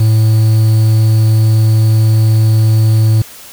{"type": "tone with quantisation", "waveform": "triangle", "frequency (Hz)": 110, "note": "A2", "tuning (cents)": 0, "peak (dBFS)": -4, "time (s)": [0, 3.22], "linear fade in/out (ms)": 5, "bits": 5, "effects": ["white hiss -34 dBFS RMS until 3.52 s"]}